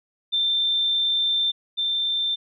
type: tone pair in turn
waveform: sine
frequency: 3571 / 3571 Hz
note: A7 / A7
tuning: +25 / +25 cents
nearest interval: unison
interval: 0 cents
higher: neither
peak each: -19 / -21 dBFS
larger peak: first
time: 0.32-1.52 / 1.77-2.36 s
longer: first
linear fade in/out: 20 ms
effects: none